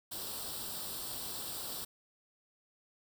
white noise with comb filter, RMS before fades -41 dBFS, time 0.11-1.85 s, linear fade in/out 10 ms, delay 0.23 ms, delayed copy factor +0.7, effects none

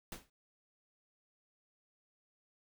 pink noise with exponential decay, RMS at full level -41 dBFS, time 0.12-0.3 s, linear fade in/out 2 ms, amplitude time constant 38 ms, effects none

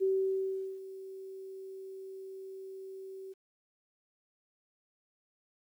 sine tone with ADSR envelope, 383.2 Hz, G4, 39 cents flat, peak -25 dBFS, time 0-3.34 s, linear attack 28 ms, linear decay 760 ms, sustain -17 dB, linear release 22 ms, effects 11-bit

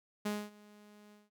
sawtooth tone with ADSR envelope, 208.4 Hz, G#3, 6 cents sharp, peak -28 dBFS, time 0.25-1.3 s, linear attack 10 ms, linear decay 240 ms, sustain -24 dB, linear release 180 ms, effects none

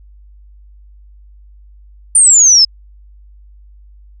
sine exponential sweep, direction down, 9200 to 5080 Hz, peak -4 dBFS, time 2.15-2.65 s, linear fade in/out 5 ms, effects added 50 Hz sine -38 dBFS peak until 4.2 s

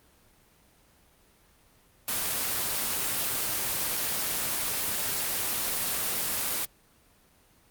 white noise, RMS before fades -29 dBFS, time 2.08-6.65 s, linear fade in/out 2 ms, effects pink hiss -61 dBFS RMS until 7.7 s + Opus 24 kbps

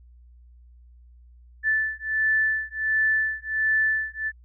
sine beating tone pair, 1753 / 1754.4 Hz, A6 / A6, -7 / -6 cents, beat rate 1.4 Hz, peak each -24 dBFS, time 1.63-4.32 s, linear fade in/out 50 ms, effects added 60 Hz sine -48 dBFS peak until 4.44 s

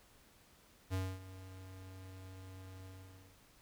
square tone with ADSR envelope, 94 Hz, F#2, 28 cents sharp, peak -34 dBFS, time 0.9-3.41 s, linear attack 38 ms, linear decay 250 ms, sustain -16 dB, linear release 540 ms, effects pink hiss -65 dBFS RMS until 3.61 s

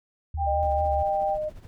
sine tone with vibrato, 74 Hz, D2, 14 cents sharp, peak -27 dBFS, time 0.34-1.03 s, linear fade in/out 5 ms, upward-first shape triangle, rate 4.6 Hz, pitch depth 120 cents each way
sine tone with pitch glide, 793 to 786.6 Hz, G5 to G5, +20 to +6 cents, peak -24 dBFS, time 0.37-1.38 s, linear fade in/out 50 ms, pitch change -14 cents, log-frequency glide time 0.95-1.2 s
sine tone, 612 Hz, D#5, 29 cents flat, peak -26 dBFS, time 0.46-1.5 s, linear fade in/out 20 ms
brown noise with tremolo, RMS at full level -42 dBFS, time 0.63-1.67 s, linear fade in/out 0 ms, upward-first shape sine, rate 14 Hz, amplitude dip 65%
effects none

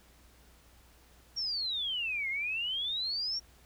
sine exponential two-way sweep, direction down then up, 5640 to 2093 to 5640 Hz, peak -31 dBFS, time 1.36-3.4 s, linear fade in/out 20 ms, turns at 2.29 s, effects added 60 Hz sine -61 dBFS peak until 3.65 s + pink hiss -62 dBFS RMS until 3.65 s

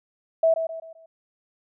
sine tone with echo, 652 Hz, E5, 19 cents flat, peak -15 dBFS, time 0.43-0.54 s, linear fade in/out 5 ms, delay 130 ms, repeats 4, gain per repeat -8 dB, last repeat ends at 1.06 s, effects none

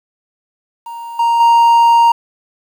triangle tone with level steps, 932.3 Hz, A#5, in tune, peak -23 / -8 / -4 dBFS, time 0.86-2.12 s, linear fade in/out 5 ms, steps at 1.19 / 1.4 s, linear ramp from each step 5 ms, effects 7-bit

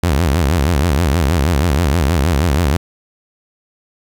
sawtooth tone with vibrato, 77.2 Hz, D#2, 13 cents flat, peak -8 dBFS, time 0.03-2.77 s, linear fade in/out 5 ms, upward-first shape sine, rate 6.3 Hz, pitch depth 270 cents each way, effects 8-bit

